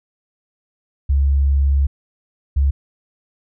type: tone pair in turn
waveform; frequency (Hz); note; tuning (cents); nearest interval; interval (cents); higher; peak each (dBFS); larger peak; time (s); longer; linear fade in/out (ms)
sine; 69.4 / 69.4; C#2 / C#2; +3 / +3; unison; 0; neither; -12; neither; 1.09-1.87 / 2.56-2.71; first; 10
effects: none